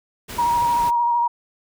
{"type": "noise", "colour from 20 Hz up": "pink", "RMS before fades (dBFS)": -33, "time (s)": [0.28, 0.91], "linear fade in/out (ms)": 20}
{"type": "tone with vibrato", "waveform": "sine", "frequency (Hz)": 949, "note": "A#5", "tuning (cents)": 31, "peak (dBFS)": -16, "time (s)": [0.38, 1.28], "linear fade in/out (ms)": 10, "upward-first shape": "square", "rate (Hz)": 13, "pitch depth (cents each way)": 17}
{"effects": []}